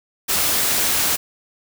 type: noise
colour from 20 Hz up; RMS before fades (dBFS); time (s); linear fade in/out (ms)
white; -19; 0.28-1.17; 20
effects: none